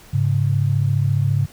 sine tone pair together, 103.83 / 138.43 Hz, G#2 / C#3, 0 / -2 cents, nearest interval perfect fourth, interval 498 cents, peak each -18 dBFS, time 0.13-1.46 s, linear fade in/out 10 ms, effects pink hiss -46 dBFS RMS until 1.52 s

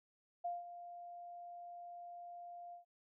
sine tone with ADSR envelope, 699 Hz, F5, 1 cent sharp, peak -36 dBFS, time 0.44-2.85 s, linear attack 12 ms, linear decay 180 ms, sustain -12 dB, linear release 120 ms, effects none

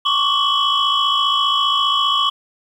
sine tone cluster, 1101 / 1156 / 3025 / 3316 Hz, C#6 / D6 / F#7 / G#7, -12 / -28 / +38 / -3 cents, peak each -19 dBFS, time 0.05-2.3 s, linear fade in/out 10 ms, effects tanh soft clip ceiling -7 dBFS + 8-bit

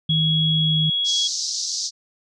sine tone with pitch glide, 157.9 to 156.27 Hz, D#3 to D#3, +26 to +8 cents, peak -19 dBFS, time 0.09-0.9 s, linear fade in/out 5 ms, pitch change -18 cents, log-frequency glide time 0.54-0.78 s
sine tone, 3333 Hz, G#7, 5 cents sharp, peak -19 dBFS, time 0.09-1.28 s, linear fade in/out 10 ms
white band-pass noise, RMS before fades -26 dBFS, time 1.04-1.91 s, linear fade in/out 50 ms, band 4300 to 6300 Hz, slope 48 dB/octave
effects none

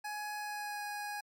25% pulse tone with pitch glide, 838 to 826.9 Hz, G#5 to G#5, +15 to -8 cents, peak -34 dBFS, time 0.04-1.21 s, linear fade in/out 10 ms, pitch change -23 cents, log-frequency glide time 0.36-0.83 s, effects MP3 64 kbps

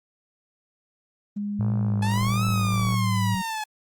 sine tone with pitch glide, 205 to 187.99 Hz, G#3 to F#3, -22 to +28 cents, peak -26 dBFS, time 1.36-3.42 s, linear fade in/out 10 ms, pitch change -150 cents, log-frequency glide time 1.71-2.76 s
sine tone with vibrato, 110 Hz, A2, in tune, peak -22 dBFS, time 1.59-3.35 s, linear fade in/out 5 ms, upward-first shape triangle, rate 1.7 Hz, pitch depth 77 cents each way
click train, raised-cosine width 1 ms, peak -25 dBFS, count 74, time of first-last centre 1.61-2.942 s, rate 54.8 Hz
sawtooth exponential two-way sweep, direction up then down, 847 to 1318.5 to 847 Hz, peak -24 dBFS, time 2.02-3.64 s, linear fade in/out 5 ms, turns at 2.45 s
effects Opus 32 kbps

